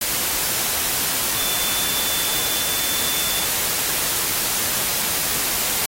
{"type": "tone in noise", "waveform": "sine", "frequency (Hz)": 3526, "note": "A7", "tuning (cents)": 3, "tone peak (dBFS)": -28, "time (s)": [1.37, 3.45], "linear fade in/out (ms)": 5, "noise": "white", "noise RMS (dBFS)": -22, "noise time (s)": [0.01, 5.86], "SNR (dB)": -9, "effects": ["AAC 48 kbps"]}